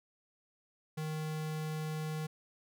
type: tone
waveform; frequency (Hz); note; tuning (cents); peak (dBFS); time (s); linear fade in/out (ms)
square; 155.56; D#3; 0; -36; 0.97-2.27; 10
effects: none